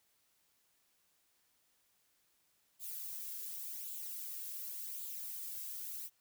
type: noise with flanger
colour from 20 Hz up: violet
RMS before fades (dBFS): -44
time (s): 2.79-6.1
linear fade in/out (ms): 50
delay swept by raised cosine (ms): 0.26 to 1.86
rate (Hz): 0.89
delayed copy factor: +0.5
effects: white hiss -75 dBFS RMS until 6.2 s